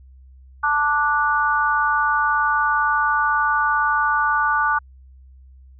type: chord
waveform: sine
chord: D major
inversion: second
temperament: just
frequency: 881 / 1174.7 / 1468.3 Hz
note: A5 / D6 / F#6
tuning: +2 / 0 / -14 cents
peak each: -22 / -20 / -20 dBFS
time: 0.63-4.79 s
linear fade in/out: 10 ms
effects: added 65 Hz sine -43 dBFS peak until 5.79 s